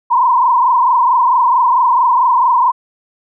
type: tone with frequency modulation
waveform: sine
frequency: 987.8 Hz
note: B5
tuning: in tune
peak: -8 dBFS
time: 0.1-2.72 s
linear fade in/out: 20 ms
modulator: 24.5 Hz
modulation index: 2.5
effects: none